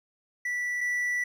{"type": "tone pair in turn", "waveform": "triangle", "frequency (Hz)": [1962, 1962], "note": ["B6", "B6"], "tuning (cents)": [-12, -12], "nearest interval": "unison", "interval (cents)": 0, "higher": "neither", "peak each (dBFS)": [-26, -24], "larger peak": "second", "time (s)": [[0.45, 0.81], [0.81, 1.24]], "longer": "second", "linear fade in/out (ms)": 5, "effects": []}